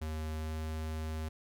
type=tone with pitch glide; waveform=square; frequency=78.2 to 78.74 Hz; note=D#2 to D#2; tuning=+9 to +21 cents; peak=-36 dBFS; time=0.01-1.29 s; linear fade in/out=10 ms; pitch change=+12 cents; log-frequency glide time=0.36-0.56 s; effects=none